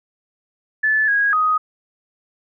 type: tone with pitch steps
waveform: sine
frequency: 1738 / 1647 / 1251 Hz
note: A6 / G#6 / D#6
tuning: -22 / -15 / +9 cents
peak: -14 dBFS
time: 0.83-1.58 s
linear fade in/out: 10 ms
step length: 250 ms
effects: none